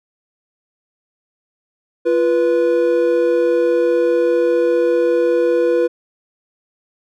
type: tone pair together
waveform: triangle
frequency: 345.3 / 490.3 Hz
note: F4 / B4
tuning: -20 / -13 cents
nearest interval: tritone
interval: 607 cents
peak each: -15 / -12 dBFS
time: 2.05-5.88 s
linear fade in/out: 20 ms
effects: none